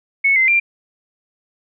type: tone with pitch steps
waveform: sine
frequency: 2204 / 2070 / 2376 Hz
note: C#7 / C7 / D7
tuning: -11 / -19 / +20 cents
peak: -11 dBFS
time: 0.24-0.6 s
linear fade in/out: 10 ms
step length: 120 ms
effects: none